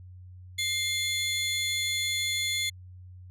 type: tone pair together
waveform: 30% pulse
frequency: 2106 / 3450 Hz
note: C7 / A7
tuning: +11 / -35 cents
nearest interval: major sixth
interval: 854 cents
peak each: -27 dBFS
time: 0.58-2.7 s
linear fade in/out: 10 ms
effects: added 91 Hz sine -44 dBFS peak until 3.3 s + resampled to 32000 Hz